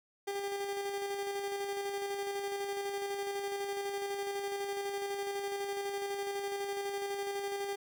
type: tone with tremolo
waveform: 30% pulse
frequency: 400 Hz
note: G4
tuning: 35 cents sharp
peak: -31 dBFS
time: 0.27-7.76 s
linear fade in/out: 10 ms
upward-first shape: square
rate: 12 Hz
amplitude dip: 30%
effects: none